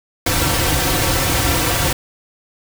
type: noise with comb filter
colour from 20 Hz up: pink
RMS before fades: -17 dBFS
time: 0.26-1.93 s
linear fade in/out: 5 ms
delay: 4.8 ms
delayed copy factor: -0.75
effects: none